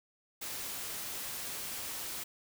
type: noise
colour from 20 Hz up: white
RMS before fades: -40 dBFS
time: 0.41-2.24 s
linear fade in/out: 10 ms
effects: none